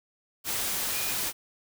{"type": "tone in noise", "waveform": "sine", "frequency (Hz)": 2450, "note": "D#7", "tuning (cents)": -27, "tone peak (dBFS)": -38, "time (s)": [0.91, 1.16], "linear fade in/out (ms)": 50, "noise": "white", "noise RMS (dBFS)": -30, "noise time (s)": [0.44, 1.33], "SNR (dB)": -11, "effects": []}